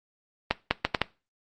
accelerating click train, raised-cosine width 0.3 ms, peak -5 dBFS, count 5, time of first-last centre 0.51-1.017 s, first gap 200 ms, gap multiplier 0.7, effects noise-tail reverb RT60 0.3 s tail -20 dB re dry + Opus 24 kbps

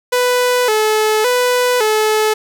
sawtooth tone with vibrato, 462.4 Hz, A#4, 14 cents flat, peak -8 dBFS, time 0.12-2.34 s, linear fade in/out 10 ms, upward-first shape square, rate 0.89 Hz, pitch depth 120 cents each way, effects none

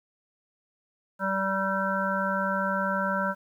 harmonic tone, 193.4 Hz, G3, 23 cents flat, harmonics 1 / 3 / 5 / 7 / 8, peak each -31 / -31 / -31 / -31 / -31 dBFS, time 1.19-3.35 s, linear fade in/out 50 ms, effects 10-bit

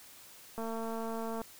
click train, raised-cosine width 1 ms, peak -26 dBFS, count 190, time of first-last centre 0.58-1.416 s, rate 226 Hz, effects white hiss -54 dBFS RMS until 1.59 s

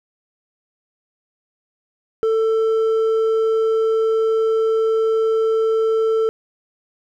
sine tone with hard clipping, 444.7 Hz, A4, 18 cents sharp, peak -16 dBFS, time 2.23-6.29 s, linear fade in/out 0 ms, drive 4 dB, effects none

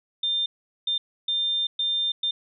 sine tone bursts at uneven times, 3600 Hz, A7, 39 cents sharp, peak -22 dBFS, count 5, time 0.23-0.46 / 0.87-0.98 / 1.28-1.67 / 1.79-2.12 / 2.23-2.31 s, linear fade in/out 5 ms, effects none

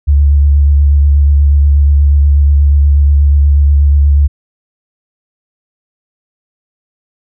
sine tone with vibrato, 71.6 Hz, D2, 43 cents flat, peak -4 dBFS, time 0.07-4.28 s, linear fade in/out 20 ms, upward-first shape triangle, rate 8.3 Hz, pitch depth 32 cents each way, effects none

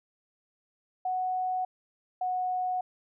sine tone pair in turn, 740 / 734.5 Hz, F#5 / F#5, 0 / -13 cents, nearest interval unison, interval 13 cents, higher first, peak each -27 dBFS, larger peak neither, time 1.05-1.65 / 2.21-2.81 s, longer neither, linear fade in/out 5 ms, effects none

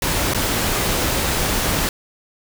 pink noise with dropouts, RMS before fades -20 dBFS, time 0.02-1.89 s, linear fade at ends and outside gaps 2 ms, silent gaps 0.337-0.346 s, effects none

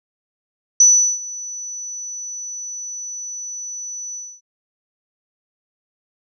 sine tone with ADSR envelope, 5960 Hz, F#8, 12 cents sharp, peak -6 dBFS, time 0.8-4.41 s, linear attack 4 ms, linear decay 380 ms, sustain -21 dB, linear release 260 ms, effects none

